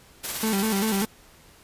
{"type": "noise with tremolo", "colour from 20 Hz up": "white", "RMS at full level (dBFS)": -29, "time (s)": [0.23, 1.06], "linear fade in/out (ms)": 20, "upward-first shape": "sine", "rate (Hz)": 17, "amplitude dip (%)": 35}
{"type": "tone with vibrato", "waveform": "35% pulse", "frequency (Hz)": 207.7, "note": "G#3", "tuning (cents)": 0, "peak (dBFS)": -21, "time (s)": [0.43, 1.05], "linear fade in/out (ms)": 2, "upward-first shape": "square", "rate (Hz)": 5.1, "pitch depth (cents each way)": 100}
{"effects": ["pink hiss -53 dBFS RMS until 1.63 s", "resampled to 32000 Hz"]}